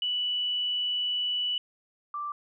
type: tone pair in turn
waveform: sine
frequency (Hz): 2960 / 1174.7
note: F#7 / D6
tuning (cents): 0 / 0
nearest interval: octave + major third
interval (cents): 1600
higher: first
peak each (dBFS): -26 / -31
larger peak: first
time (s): 0.02-1.58 / 2.14-2.32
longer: first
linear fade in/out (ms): 2
effects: none